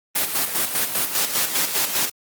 white noise with tremolo, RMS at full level -20 dBFS, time 0.15-2.1 s, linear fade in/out 10 ms, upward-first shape square, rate 5 Hz, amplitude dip 55%, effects high-pass 150 Hz 12 dB/octave + Opus 24 kbps

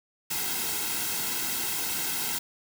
white noise with comb filter, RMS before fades -30 dBFS, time 0.3-2.39 s, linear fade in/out 10 ms, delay 1.7 ms, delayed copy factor -0.7, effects none

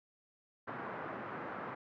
white band-pass noise, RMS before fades -43 dBFS, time 0.67-1.75 s, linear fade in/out 10 ms, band 120 to 1500 Hz, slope 24 dB/octave, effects none

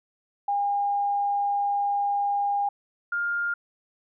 sine tone pair in turn, 809 / 1407.2 Hz, G#5 / F6, -46 / +13 cents, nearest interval minor seventh, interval 959 cents, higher second, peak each -22 / -24 dBFS, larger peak first, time 0.48-2.69 / 3.12-3.54 s, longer first, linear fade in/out 5 ms, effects none

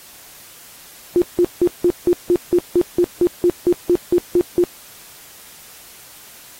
sine tone bursts, 352.1 Hz, F4, 14 cents sharp, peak -10 dBFS, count 16, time 1.16-4.638 s, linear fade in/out 0 ms, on 58 ms, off 170 ms, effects white hiss -42 dBFS RMS until 6.59 s + AAC 48 kbps

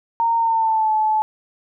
sine tone with pitch glide, 922 to 865.2 Hz, A#5 to A5, -19 to -29 cents, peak -15 dBFS, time 0.2-1.22 s, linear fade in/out 0 ms, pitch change -110 cents, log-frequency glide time 0.37-0.92 s, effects none

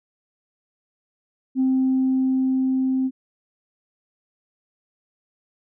sine tone with level ramp, 261.6 Hz, C4, in tune, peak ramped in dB -15 to -18 dBFS, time 1.55-3.11 s, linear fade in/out 50 ms, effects tanh soft clip ceiling -13 dBFS

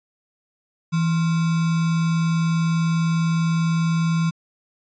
sine tone with sample-and-hold, 164.81 Hz, E3, in tune, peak -17 dBFS, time 0.92-4.31 s, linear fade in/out 20 ms, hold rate 1225 Hz, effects resampled to 16000 Hz

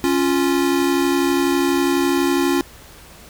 square tone pair together, 277.2 / 349.3 Hz, C#4 / F4, 0 / 0 cents, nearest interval major third, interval 400 cents, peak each -19 dBFS, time 0.04-2.61 s, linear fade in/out 0 ms, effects added 60 Hz sine -48 dBFS peak until 3.29 s + pink hiss -43 dBFS RMS until 3.29 s

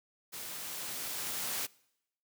white noise with level ramp, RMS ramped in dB -43 to -35 dBFS, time 0.32-1.67 s, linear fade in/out 20 ms, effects noise-tail reverb RT60 0.8 s tail -24 dB re dry + high-pass 100 Hz 12 dB/octave

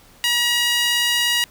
sawtooth tone with high-pass filter, 957 Hz, A#5, 45 cents sharp, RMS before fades -19 dBFS, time 0.24-1.44 s, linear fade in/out 0 ms, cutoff 2500 Hz, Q 2.1, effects pink hiss -50 dBFS RMS until 1.5 s

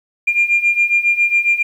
sine beating tone pair, 2395 / 2402.3 Hz, D7 / D7, +33 / +39 cents, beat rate 7.3 Hz, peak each -16 / -13 dBFS, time 0.27-1.63 s, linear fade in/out 10 ms, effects tanh soft clip ceiling -5 dBFS + 8-bit

